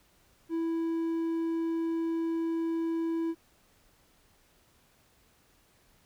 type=tone; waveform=triangle; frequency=329.6 Hz; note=E4; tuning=in tune; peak=-26 dBFS; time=0.49-3.35 s; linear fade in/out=50 ms; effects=pink hiss -65 dBFS RMS until 6.05 s